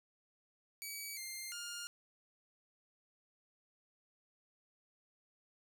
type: tone with pitch steps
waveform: 10% pulse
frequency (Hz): 2279 / 2104 / 1412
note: C#7 / C7 / F6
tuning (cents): +47 / +9 / +19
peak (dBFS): -34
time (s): 0.82-1.87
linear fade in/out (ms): 0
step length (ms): 350
effects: none